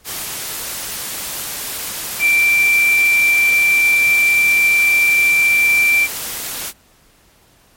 sine tone in noise, 2349 Hz, D7, in tune, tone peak -10 dBFS, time 2.19-6.08 s, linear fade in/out 50 ms, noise white, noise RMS -25 dBFS, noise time 0.04-6.73 s, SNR +12 dB, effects pink hiss -52 dBFS RMS until 7.76 s + MP3 64 kbps

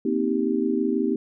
sine chord, C minor seventh, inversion third, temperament just, 235.5 / 261.6 / 314 / 392.4 Hz, Bb3 / C4 / Eb4 / G4, +18 / 0 / +16 / +2 cents, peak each -26 dBFS, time 0.05-1.16 s, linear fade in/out 5 ms, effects none

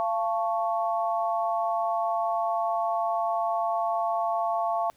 sine chord, F augmented, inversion none, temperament equal with one note detuned, 686.5 / 880 / 1108.7 Hz, F5 / A5 / C#6, -30 / 0 / 0 cents, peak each -26 / -30 / -31 dBFS, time 0-4.9 s, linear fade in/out 0 ms, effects pink hiss -63 dBFS RMS until 4.96 s

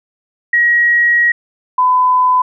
sine tone pair in turn, 1900 / 1006.5 Hz, A#6 / B5, +33 / +33 cents, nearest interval major seventh, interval 1100 cents, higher first, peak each -8 dBFS, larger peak neither, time 0.53-1.32 / 1.78-2.42 s, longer first, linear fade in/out 5 ms, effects none

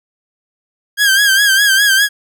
sawtooth tone with vibrato, 1611 Hz, G6, 47 cents sharp, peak -5 dBFS, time 0.97-2.09 s, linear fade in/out 50 ms, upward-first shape sine, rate 4.9 Hz, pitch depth 72 cents each way, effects none

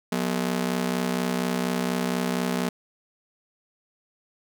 sawtooth ring-modulated tone, 212 Hz, G#3, 36 cents sharp, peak -17 dBFS, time 0.12-2.69 s, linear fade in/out 2 ms, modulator 32.1 Hz, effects none

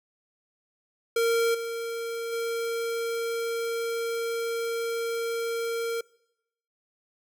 square tone with level steps, 462 Hz, A#4, 16 cents flat, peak -22 / -31 / -28 dBFS, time 1.16-6.01 s, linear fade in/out 5 ms, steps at 1.54 / 2.32 s, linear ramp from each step 10 ms, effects noise-tail reverb RT60 0.8 s tail -23 dB re dry

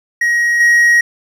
triangle tone with level steps, 1892 Hz, A#6, 25 cents sharp, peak -9 / -5 dBFS, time 0.21-1.01 s, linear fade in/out 5 ms, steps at 0.6 s, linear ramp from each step 5 ms, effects none

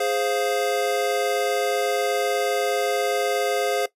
square chord, F minor, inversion first, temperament equal, 415.3 / 523.3 / 698.5 Hz, Ab4 / C5 / F5, 0 / 0 / 0 cents, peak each -26 / -26 / -27 dBFS, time 0-3.86 s, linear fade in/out 5 ms, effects noise-tail reverb RT60 0.1 s tail -17 dB re dry + resampled to 32000 Hz

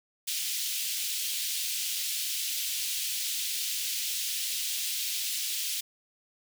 pink high-pass noise, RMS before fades -32 dBFS, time 0.27-5.81 s, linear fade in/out 10 ms, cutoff 2900 Hz, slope 24 dB/octave, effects none

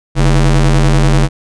45% pulse ring-modulated tone, 89.8 Hz, F2, 49 cents sharp, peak -4 dBFS, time 0.15-1.29 s, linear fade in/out 50 ms, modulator 50 Hz, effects resampled to 22050 Hz

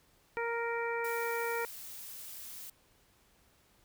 harmonic tone, 466.2 Hz, A#4, in tune, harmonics 1 / 2 / 3 / 4 / 5, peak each -35 / -38 / -40 / -41 / -42 dBFS, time 0.37-1.65 s, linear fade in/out 0 ms
blue noise, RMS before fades -46 dBFS, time 1.04-2.7 s, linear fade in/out 5 ms
effects pink hiss -67 dBFS RMS until 3.84 s

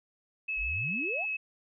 sine tone with vibrato, 2584 Hz, E7, 35 cents flat, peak -30 dBFS, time 0.48-1.37 s, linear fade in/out 10 ms, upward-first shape sine, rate 6.9 Hz, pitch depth 9 cents each way
sine exponential sweep, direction up, 36.71 to 880 Hz, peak -35 dBFS, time 0.56-1.26 s, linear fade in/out 50 ms
effects none

